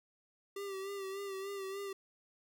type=tone with vibrato; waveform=square; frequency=392 Hz; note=G4; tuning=in tune; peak=-40 dBFS; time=0.56-1.93 s; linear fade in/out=5 ms; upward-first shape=sine; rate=3.4 Hz; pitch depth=43 cents each way; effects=none